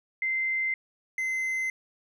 sine / triangle tone pair in turn, 2078 / 2061 Hz, C7 / C7, -12 / -27 cents, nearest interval unison, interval 15 cents, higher first, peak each -25 dBFS, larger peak neither, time 0.22-0.74 / 1.18-1.7 s, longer neither, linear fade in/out 2 ms, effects none

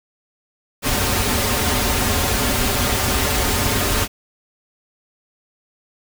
pink noise with comb filter, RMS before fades -19 dBFS, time 0.82-4.08 s, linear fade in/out 50 ms, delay 6.1 ms, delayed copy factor -0.7, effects none

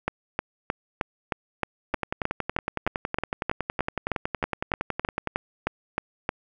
two click trains, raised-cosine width 0.5 ms, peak -11 / -9 dBFS, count 37 / 21, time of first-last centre 1.94-5.273 / 0.08-6.291 s, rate 10.8 / 3.22 Hz, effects none

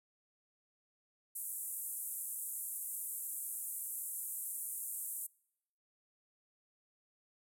white band-pass noise, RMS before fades -42 dBFS, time 1.35-5.27 s, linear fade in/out 10 ms, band 8100 to 14000 Hz, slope 48 dB/octave, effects noise-tail reverb RT60 0.8 s tail -26 dB re dry

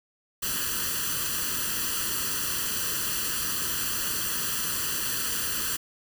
white noise with comb filter, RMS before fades -29 dBFS, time 0.42-5.77 s, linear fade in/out 10 ms, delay 0.67 ms, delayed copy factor +0.85, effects none

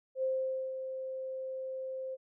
sine tone with ADSR envelope, 524 Hz, C5, 2 cents sharp, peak -28 dBFS, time 0.15-2.17 s, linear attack 79 ms, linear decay 500 ms, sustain -8 dB, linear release 34 ms, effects none

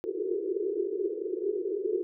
white band-pass noise, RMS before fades -31 dBFS, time 0.04-2.03 s, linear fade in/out 0 ms, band 350 to 440 Hz, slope 96 dB/octave, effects none

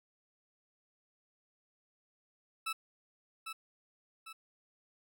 20% pulse tone with echo, 1312 Hz, E6, 9 cents flat, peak -29 dBFS, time 2.66-2.73 s, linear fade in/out 10 ms, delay 800 ms, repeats 2, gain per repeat -6 dB, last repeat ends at 4.33 s, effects none

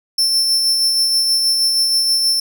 40% pulse tone with tremolo, 5360 Hz, E8, 28 cents sharp, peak -11 dBFS, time 0.18-2.4 s, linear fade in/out 5 ms, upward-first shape sine, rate 6.3 Hz, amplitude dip 30%, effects none

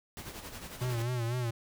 pink noise with tremolo, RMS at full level -42 dBFS, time 0.17-1.02 s, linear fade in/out 0 ms, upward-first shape sine, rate 11 Hz, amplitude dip 55%
square tone with vibrato, 120.4 Hz, B2, 44 cents flat, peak -31 dBFS, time 0.81-1.51 s, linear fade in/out 10 ms, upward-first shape sine, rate 4 Hz, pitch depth 85 cents each way
effects none

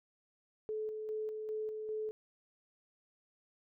sine tone with tremolo, 432.1 Hz, A4, 31 cents flat, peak -35 dBFS, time 0.69-2.11 s, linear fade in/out 0 ms, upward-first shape square, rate 2.5 Hz, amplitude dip 35%, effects none

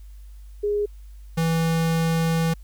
sine / square tone pair in turn, 413.5 / 164.1 Hz, G#4 / E3, -8 / -8 cents, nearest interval octave + major third, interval 1600 cents, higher first, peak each -20 dBFS, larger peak neither, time 0.63-0.86 / 1.37-2.54 s, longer second, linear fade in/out 10 ms, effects added 50 Hz sine -39 dBFS peak until 2.63 s + white hiss -62 dBFS RMS until 2.63 s

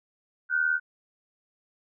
sine tone pair together, 1444 / 1523.5 Hz, F#6 / G6, -43 / -50 cents, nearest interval minor second, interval 93 cents, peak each -25 dBFS, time 0.49-0.8 s, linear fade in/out 50 ms, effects none

